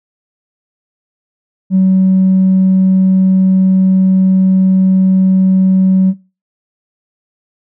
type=tone with tanh clipping; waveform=triangle; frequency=188.5 Hz; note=F#3; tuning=32 cents sharp; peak=-6 dBFS; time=1.7-6.14 s; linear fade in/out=50 ms; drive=5 dB; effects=noise-tail reverb RT60 0.3 s tail -21 dB re dry